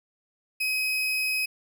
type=tone; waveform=35% pulse; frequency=2532 Hz; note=D#7; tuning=30 cents sharp; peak=-23 dBFS; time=0.6-1.46 s; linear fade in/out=10 ms; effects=none